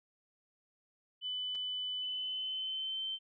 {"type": "tone with pitch glide", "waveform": "sine", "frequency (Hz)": [3000, 3100], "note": ["F#7", "G7"], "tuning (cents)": [23, -20], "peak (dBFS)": -35, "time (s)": [1.21, 3.19], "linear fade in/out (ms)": 50, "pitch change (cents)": 57, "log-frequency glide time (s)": [1.99, 3.06]}
{"type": "clicks", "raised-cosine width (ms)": 0.2, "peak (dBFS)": [-37, -37], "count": 2, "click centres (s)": [1.549, 1.556]}
{"effects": []}